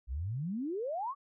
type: exponential sweep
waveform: sine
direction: up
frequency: 56.5 to 1174.7 Hz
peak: -33 dBFS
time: 0.07-1.15 s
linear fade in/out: 50 ms
effects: none

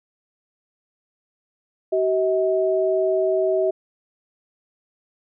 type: tone pair together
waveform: sine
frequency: 380.5 / 639 Hz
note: F#4 / D#5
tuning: +48 / +46 cents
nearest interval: major sixth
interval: 898 cents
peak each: -20 dBFS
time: 1.92-3.71 s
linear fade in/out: 10 ms
effects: none

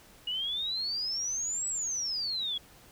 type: exponential two-way sweep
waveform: sine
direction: up then down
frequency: 2870 to 7902 to 3299 Hz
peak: -30 dBFS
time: 0.27-2.58 s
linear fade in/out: 5 ms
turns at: 1.68 s
effects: pink hiss -56 dBFS RMS until 2.91 s

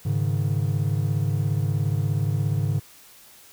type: chord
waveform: triangle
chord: Ab suspended fourth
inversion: none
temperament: equal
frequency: 103.83 / 138.59 / 155.56 Hz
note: Ab2 / Db3 / Eb3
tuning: 0 / 0 / 0 cents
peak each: -22 / -23 / -26 dBFS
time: 0.05-2.8 s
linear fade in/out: 10 ms
effects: white hiss -50 dBFS RMS until 3.52 s

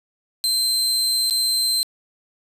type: tone with dropouts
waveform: sawtooth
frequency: 4112 Hz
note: C8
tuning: 31 cents flat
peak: -15 dBFS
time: 0.44-1.83 s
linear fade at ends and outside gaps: 0 ms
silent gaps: 1.299-1.308 s
effects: resampled to 32000 Hz + 8-bit

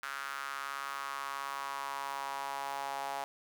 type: tone with high-pass filter sweep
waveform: sawtooth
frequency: 138.59 Hz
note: C#3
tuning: in tune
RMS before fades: -39 dBFS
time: 0.03-3.24 s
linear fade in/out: 0 ms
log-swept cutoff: 1400 to 790 Hz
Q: 4
effects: none

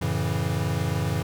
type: chord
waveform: square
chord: F# minor seventh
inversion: none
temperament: equal with one note detuned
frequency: 90.28 / 110 / 138.59 / 164.81 Hz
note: F#2 / A2 / C#3 / E3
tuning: -42 / 0 / 0 / 0 cents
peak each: -30 dBFS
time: 0.01-1.23 s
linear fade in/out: 10 ms
effects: none

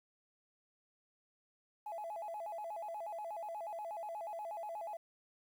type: tone with vibrato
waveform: sine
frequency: 751 Hz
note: F#5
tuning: 26 cents sharp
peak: -39 dBFS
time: 1.86-4.97 s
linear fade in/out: 5 ms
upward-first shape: square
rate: 8.3 Hz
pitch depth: 200 cents each way
effects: tanh soft clip ceiling -37 dBFS + 11-bit

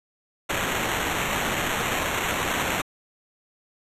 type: noise with sample-and-hold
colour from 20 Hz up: white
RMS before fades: -26 dBFS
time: 0.49-2.82 s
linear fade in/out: 10 ms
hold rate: 4900 Hz
effects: resampled to 32000 Hz

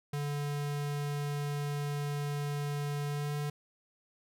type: tone with pitch glide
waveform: square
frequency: 145 to 146.6 Hz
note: D3 to D3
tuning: -22 to -3 cents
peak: -33 dBFS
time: 0.13-3.5 s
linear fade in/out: 5 ms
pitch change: +19 cents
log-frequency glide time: 3.07-3.35 s
effects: none

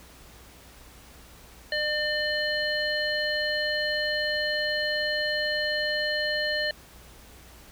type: harmonic tone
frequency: 600 Hz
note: D5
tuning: 37 cents sharp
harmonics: 1 / 3 / 5 / 7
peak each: -30 / -28 / -34 / -31 dBFS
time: 1.72-6.71 s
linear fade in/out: 2 ms
effects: added 60 Hz sine -53 dBFS peak until 7.71 s + pink hiss -51 dBFS RMS until 7.71 s

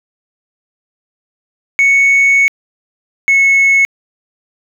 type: tone pair in turn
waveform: sine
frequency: 2217 / 2195 Hz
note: C#7 / C#7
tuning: 0 / -18 cents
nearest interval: unison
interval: 18 cents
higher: first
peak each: -4 dBFS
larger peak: neither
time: 1.79-2.48 / 3.28-3.85 s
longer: first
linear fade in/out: 0 ms
effects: tanh soft clip ceiling -5 dBFS + 7-bit

